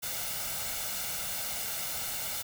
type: noise with comb filter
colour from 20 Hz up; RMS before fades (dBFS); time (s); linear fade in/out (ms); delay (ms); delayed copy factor
white; -35; 0.02-2.43; 20; 1.4; +0.6
effects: none